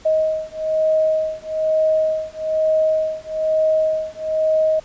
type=beating tone pair; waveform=sine; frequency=628 / 629.1 Hz; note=D#5 / D#5; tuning=+16 / +19 cents; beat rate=1.1 Hz; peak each=-19 dBFS; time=0.05-4.8 s; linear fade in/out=10 ms; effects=pink hiss -46 dBFS RMS until 4.84 s + resampled to 16000 Hz